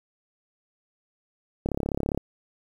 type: click train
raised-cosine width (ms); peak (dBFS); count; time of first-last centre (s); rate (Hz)
2; -13; 19; 1.66-2.176; 34.9
effects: 8-bit